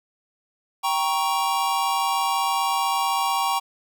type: chord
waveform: square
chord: G diminished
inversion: none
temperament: equal with one note detuned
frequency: 784 / 939.9 / 1108.7 Hz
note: G5 / Bb5 / Db6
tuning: 0 / +14 / 0 cents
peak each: -26 dBFS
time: 0.83-3.6 s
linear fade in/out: 20 ms
effects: none